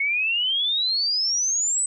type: exponential sweep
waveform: sine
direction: up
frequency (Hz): 2183 to 8170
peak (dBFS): -20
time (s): 0-1.86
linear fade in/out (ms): 5
effects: none